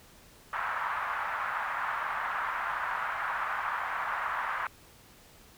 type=band-pass noise; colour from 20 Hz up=white; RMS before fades=-33 dBFS; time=0.53-4.67 s; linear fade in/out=2 ms; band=900 to 1500 Hz; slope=24 dB/octave; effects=pink hiss -56 dBFS RMS until 5.57 s